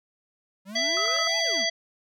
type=exponential two-way sweep; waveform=square; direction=up then down; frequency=185 to 880 to 185 Hz; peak=-37 dBFS; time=0.65-1.66 s; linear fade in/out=50 ms; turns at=1.38 s
type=harmonic tone; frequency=664 Hz; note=E5; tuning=12 cents sharp; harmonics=1 / 3 / 5 / 7 / 9; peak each=-30 / -28 / -29 / -28 / -33 dBFS; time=0.75-1.7 s; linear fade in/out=10 ms
type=tone bursts; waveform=sine; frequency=1282 Hz; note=E6; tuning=49 cents flat; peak=-29 dBFS; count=3; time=0.97-1.273 s; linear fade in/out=0 ms; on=87 ms; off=21 ms
effects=none